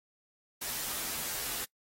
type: noise with comb filter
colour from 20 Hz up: white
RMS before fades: -36 dBFS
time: 0.61-1.65 s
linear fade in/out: 10 ms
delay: 11 ms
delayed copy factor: -0.55
effects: noise-tail reverb RT60 0.1 s tail -23 dB re dry + AAC 48 kbps